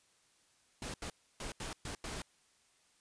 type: noise bursts at uneven times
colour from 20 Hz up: pink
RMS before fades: -42 dBFS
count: 6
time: 0.82-0.94 / 1.02-1.1 / 1.4-1.52 / 1.6-1.73 / 1.85-1.95 / 2.04-2.22 s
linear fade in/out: 2 ms
effects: white hiss -70 dBFS RMS until 3 s + resampled to 22050 Hz